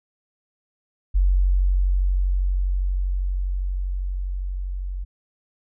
sine tone with level ramp, 46.25 Hz, F#1, in tune, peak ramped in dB -14 to -26 dBFS, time 1.14-5.05 s, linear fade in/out 20 ms, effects none

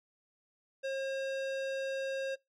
square tone, 538 Hz, C5, 48 cents sharp, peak -34 dBFS, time 0.83-2.36 s, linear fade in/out 20 ms, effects noise-tail reverb RT60 0.2 s tail -25 dB re dry + low-pass 5000 Hz 12 dB/octave

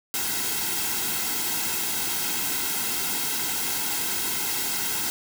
white noise with comb filter, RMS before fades -27 dBFS, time 0.14-5.1 s, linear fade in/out 0 ms, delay 1.7 ms, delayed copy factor -0.75, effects none

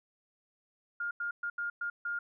sine tone bursts at uneven times, 1413 Hz, F6, 20 cents sharp, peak -32 dBFS, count 6, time 1-1.11 / 1.2-1.31 / 1.43-1.5 / 1.58-1.7 / 1.81-1.9 / 2.05-2.19 s, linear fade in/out 5 ms, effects none

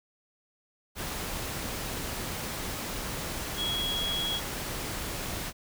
sine tone in noise, 3322 Hz, G#7, in tune, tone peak -29 dBFS, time 3.56-4.41 s, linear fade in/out 50 ms, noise pink, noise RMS -35 dBFS, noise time 0.95-5.53 s, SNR +3 dB, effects none

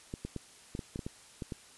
clicks, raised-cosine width 3 ms, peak -24 dBFS, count 10, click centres 0.139 / 0.25 / 0.363 / 0.751 / 0.792 / 0.959 / 0.992 / 1.065 / 1.422 / 1.522 s, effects white hiss -56 dBFS RMS until 1.77 s + resampled to 24000 Hz

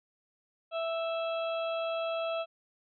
harmonic tone, 659.3 Hz, E5, in tune, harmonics 1 / 2 / 4 / 5 / 6, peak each -31 / -39 / -42 / -45 / -52 dBFS, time 0.71-2.46 s, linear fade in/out 50 ms, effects none

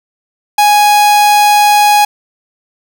45% pulse tone, 830.6 Hz, G#5, in tune, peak -5 dBFS, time 0.58-2.05 s, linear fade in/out 5 ms, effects none

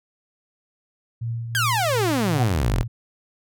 sine tone with tremolo, 116 Hz, A#2, 8 cents flat, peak -23 dBFS, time 1.21-2.88 s, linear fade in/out 10 ms, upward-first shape triangle, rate 2.8 Hz, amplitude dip 50%
sawtooth exponential sweep, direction down, 1661.2 to 35.82 Hz, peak -16 dBFS, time 1.55-2.83 s, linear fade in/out 0 ms
sine tone with exponential growth, 750 Hz, F#5, 23 cents sharp, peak -22 dBFS, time 2.25-2.43 s, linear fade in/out 2 ms, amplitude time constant 37 ms
effects none

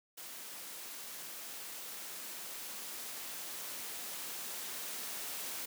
white noise with level ramp, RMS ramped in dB -47 to -41 dBFS, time 0.17-5.66 s, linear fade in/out 10 ms, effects high-pass 200 Hz 12 dB/octave

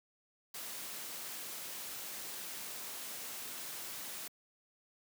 white noise, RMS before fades -44 dBFS, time 0.54-4.28 s, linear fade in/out 5 ms, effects high-pass 150 Hz 12 dB/octave

